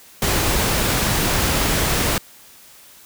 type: noise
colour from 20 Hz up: pink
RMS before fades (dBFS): -19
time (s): 0.22-2.18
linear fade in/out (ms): 2
effects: white hiss -46 dBFS RMS until 3.05 s